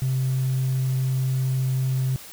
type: tone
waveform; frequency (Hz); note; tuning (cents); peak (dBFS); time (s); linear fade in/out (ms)
triangle; 130.81; C3; 0; -17; 0.02-2.16; 0
effects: tanh soft clip ceiling -17 dBFS + white hiss -42 dBFS RMS until 2.32 s

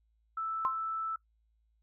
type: tone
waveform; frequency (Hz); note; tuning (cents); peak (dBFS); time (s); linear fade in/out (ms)
sine; 1318.5; E6; 0; -32; 0.37-1.16; 5
type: tone with exponential decay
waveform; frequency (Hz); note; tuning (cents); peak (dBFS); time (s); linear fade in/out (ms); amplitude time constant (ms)
sine; 1049; C6; +4; -24; 0.65-0.79; 0; 30
effects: noise-tail reverb RT60 0.1 s tail -18 dB re dry + added 55 Hz sine -69 dBFS peak until 1.82 s

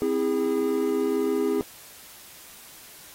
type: chord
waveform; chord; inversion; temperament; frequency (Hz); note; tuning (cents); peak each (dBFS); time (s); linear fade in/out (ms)
triangle; C augmented; none; just; 261.6 / 327 / 408.8; C4 / E4 / G#4; 0 / -14 / -27; -26 / -26 / -22; 0.02-1.61; 0
effects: white hiss -47 dBFS RMS until 3.14 s + AAC 48 kbps

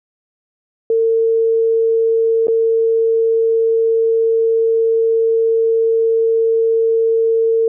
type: tone with dropouts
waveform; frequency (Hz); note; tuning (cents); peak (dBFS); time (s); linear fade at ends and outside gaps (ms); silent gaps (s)
sine; 452.8; A4; +50; -11; 0.9-7.68; 2; 2.471-2.482
effects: none

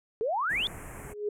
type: exponential sweep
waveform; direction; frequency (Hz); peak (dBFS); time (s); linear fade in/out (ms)
sine; up; 415.3 to 3606; -26; 0.21-0.67; 0
type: band-stop noise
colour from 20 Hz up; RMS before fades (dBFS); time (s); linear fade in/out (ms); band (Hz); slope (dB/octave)
pink; -42; 0.49-1.14; 20; 2400 to 7300; 48
type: tone with exponential growth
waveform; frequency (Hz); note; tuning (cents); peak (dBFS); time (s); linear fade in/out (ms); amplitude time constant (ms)
sine; 416; G#4; +3; -25; 0.94-1.29; 5; 74
effects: low-pass 11000 Hz 12 dB/octave

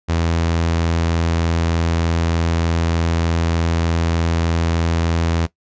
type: tone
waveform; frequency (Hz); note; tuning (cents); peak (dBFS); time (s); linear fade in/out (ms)
sawtooth; 83.3; E2; +19; -12; 0.08-5.47; 20
effects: noise-tail reverb RT60 0.1 s tail -18 dB re dry + resampled to 16000 Hz

